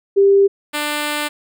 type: tone pair in turn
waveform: sine / 5% pulse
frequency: 396 / 296.7 Hz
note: G4 / D4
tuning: +18 / +18 cents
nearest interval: perfect fourth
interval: 500 cents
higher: first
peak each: -8 dBFS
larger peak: neither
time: 0.16-0.48 / 0.73-1.29 s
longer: second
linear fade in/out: 20 ms
effects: none